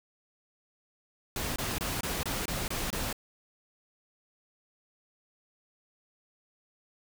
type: noise bursts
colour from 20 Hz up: pink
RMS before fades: -33 dBFS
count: 8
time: 1.36-3.128 s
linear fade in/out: 2 ms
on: 200 ms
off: 24 ms
effects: none